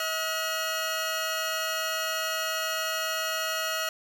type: tone pair together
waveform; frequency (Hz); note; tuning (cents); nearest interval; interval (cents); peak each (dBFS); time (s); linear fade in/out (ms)
15% pulse; 640 / 1436.8; D#5 / F6; +49 / +49; octave + major second; 1400; -24; 0-3.89; 2
effects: none